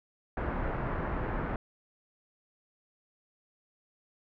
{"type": "low-pass noise", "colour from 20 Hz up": "pink", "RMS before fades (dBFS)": -33, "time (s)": [0.37, 1.56], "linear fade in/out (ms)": 2, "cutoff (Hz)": 1700, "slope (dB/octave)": 24, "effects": []}